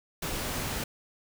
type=noise; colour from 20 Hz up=pink; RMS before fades=-33 dBFS; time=0.22-0.84 s; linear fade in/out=5 ms; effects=none